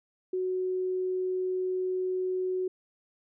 sine tone, 370 Hz, F#4, in tune, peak -27 dBFS, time 0.33-2.68 s, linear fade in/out 5 ms, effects none

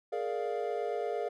triangle chord, Bb dominant seventh, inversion third, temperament equal with one note detuned, 417.5 / 466.2 / 587.3 / 698.5 Hz, Ab4 / Bb4 / D5 / F5, +9 / 0 / 0 / 0 cents, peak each -34 / -34 / -37 / -35 dBFS, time 0.12-1.29 s, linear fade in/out 10 ms, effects none

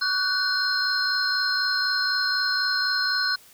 sine tone cluster, 1131 / 1484 / 1548 / 4190 / 5220 Hz, C#6 / F#6 / G6 / C8 / E8, +34 / +5 / -22 / +2 / -18 cents, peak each -32 / -25 / -34 / -25 / -31 dBFS, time 0.01-3.36 s, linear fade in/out 10 ms, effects white hiss -52 dBFS RMS until 3.53 s

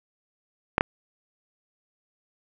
clicks, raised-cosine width 0.5 ms, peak -4 dBFS, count 2, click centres 0.781 / 0.809 s, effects none

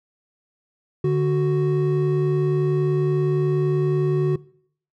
triangle tone pair together, 147.11 / 370.7 Hz, D3 / F#4, +3 / +3 cents, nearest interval octave + major third, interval 1600 cents, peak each -18 dBFS, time 1.04-4.36 s, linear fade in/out 5 ms, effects noise-tail reverb RT60 0.6 s tail -21 dB re dry

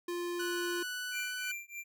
square tone, 349.2 Hz, F4, in tune, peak -35 dBFS, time 0.08-0.83 s, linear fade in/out 5 ms
sawtooth tone with pitch glide, 1480 to 1497.2 Hz, F#6 to F#6, 0 to +20 cents, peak -33 dBFS, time 0.39-1.52 s, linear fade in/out 10 ms, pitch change +20 cents, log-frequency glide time 0.8-1.4 s
square tone with tremolo, 2367 Hz, D7, 13 cents sharp, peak -36 dBFS, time 1.11-1.84 s, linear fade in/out 50 ms, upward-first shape triangle, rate 3.1 Hz, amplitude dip 100%
effects none

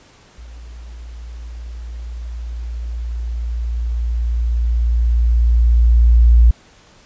sine tone with level ramp, 58.27 Hz, A#1, in tune, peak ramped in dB -33 to -5 dBFS, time 0.38-6.51 s, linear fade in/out 5 ms, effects pink hiss -48 dBFS RMS until 7.05 s + resampled to 16000 Hz

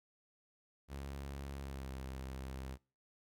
sawtooth tone with pitch glide, 69.1 to 66.02 Hz, C#2 to C2, -5 to +16 cents, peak -39 dBFS, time 0.88-2.78 s, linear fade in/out 50 ms, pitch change -79 cents, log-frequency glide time 1.58-1.92 s, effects noise-tail reverb RT60 0.4 s tail -25 dB re dry

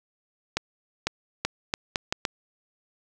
accelerating click train, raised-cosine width 0.2 ms, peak -7 dBFS, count 7, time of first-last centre 0.57-2.252 s, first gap 500 ms, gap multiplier 0.76, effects none

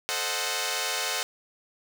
5% pulse chord, A diminished seventh, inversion none, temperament equal, 440 / 523.3 / 622.3 / 740 Hz, A4 / C5 / Eb5 / Gb5, 0 / 0 / 0 / 0 cents, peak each -22 / -21 / -23 / -20 dBFS, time 0.09-1.23 s, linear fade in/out 0 ms, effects none

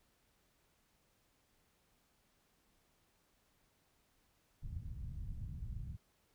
white low-pass noise, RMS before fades -44 dBFS, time 4.62-5.97 s, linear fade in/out 20 ms, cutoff 120 Hz, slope 24 dB/octave, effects pink hiss -75 dBFS RMS until 6.34 s

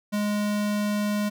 square tone, 207.7 Hz, G#3, in tune, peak -24 dBFS, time 0.12-1.3 s, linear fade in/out 20 ms, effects none

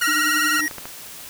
sawtooth tone with vibrato, 1396.9 Hz, F6, in tune, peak -16 dBFS, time 0.01-0.61 s, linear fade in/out 5 ms, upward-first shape sine, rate 20 Hz, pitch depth 68 cents each way
square tone, 1890 Hz, A#6, 23 cents sharp, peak -22 dBFS, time 0.02-0.68 s, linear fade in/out 0 ms
triangle tone with tremolo, 303.9 Hz, D#4, 41 cents flat, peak -23 dBFS, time 0.07-0.67 s, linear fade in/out 10 ms, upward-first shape triangle, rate 11 Hz, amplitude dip 70%
clicks, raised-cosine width 0.5 ms, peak -18 dBFS, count 4, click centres 0.594 / 0.712 / 0.783 / 0.855 s
effects white hiss -38 dBFS RMS until 1.29 s

